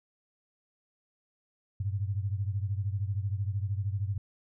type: beating tone pair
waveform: sine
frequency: 96.7 / 109.7 Hz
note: G2 / A2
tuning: -23 / -5 cents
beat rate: 13 Hz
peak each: -30 / -34 dBFS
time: 1.8-4.18 s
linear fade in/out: 5 ms
effects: none